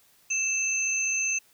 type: tone pair together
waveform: sine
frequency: 2637 / 6272 Hz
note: E7 / G8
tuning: 0 / 0 cents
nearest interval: octave + minor third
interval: 1500 cents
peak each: -27 dBFS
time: 0.3-1.39 s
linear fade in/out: 10 ms
effects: white hiss -61 dBFS RMS until 1.53 s